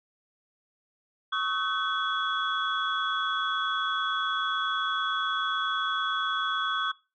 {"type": "tone cluster", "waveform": "sine", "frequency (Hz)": [1113, 1282, 1518, 3367], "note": ["C#6", "E6", "F#6", "G#7"], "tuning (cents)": [7, -49, 44, 23], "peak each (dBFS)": -31, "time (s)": [1.32, 6.92], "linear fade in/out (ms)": 10, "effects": ["noise-tail reverb RT60 0.3 s tail -22 dB re dry", "tanh soft clip ceiling -15 dBFS"]}